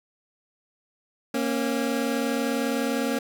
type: tone pair together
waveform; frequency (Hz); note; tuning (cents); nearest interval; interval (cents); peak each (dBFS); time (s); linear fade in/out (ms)
25% pulse; 233.4 / 273.3; A#3 / C#4; +2 / -24; minor third; 274; -23; 1.34-3.19; 5
effects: none